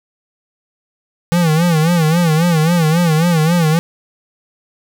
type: tone with vibrato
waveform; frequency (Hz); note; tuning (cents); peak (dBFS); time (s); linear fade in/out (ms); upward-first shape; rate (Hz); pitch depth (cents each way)
square; 164.81; E3; 0; -11; 1.32-3.79; 0; sine; 3.7; 120
effects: none